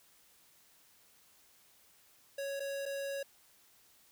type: tone with dropouts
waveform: square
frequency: 554.4 Hz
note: C#5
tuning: in tune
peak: -37 dBFS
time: 2.38-3.23 s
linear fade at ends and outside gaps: 5 ms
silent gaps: 2.597-2.602 / 2.856-2.86 s
effects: white hiss -65 dBFS RMS until 4.11 s